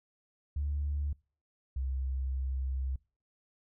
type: tone pair in turn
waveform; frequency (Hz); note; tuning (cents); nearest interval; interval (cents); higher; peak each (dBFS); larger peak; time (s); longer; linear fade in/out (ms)
sine; 72.4 / 65.93; D2 / C2; -24 / +14; major second; 162; first; -29 / -30; first; 0.56-1.13 / 1.76-2.96; second; 5
effects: noise-tail reverb RT60 0.4 s tail -26 dB re dry + tanh soft clip ceiling -25 dBFS